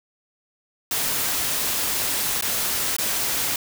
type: noise with dropouts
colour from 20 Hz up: white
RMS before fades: -24 dBFS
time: 0.91-3.56 s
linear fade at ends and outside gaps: 2 ms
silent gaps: 2.411-2.423 / 2.966-2.984 s
effects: none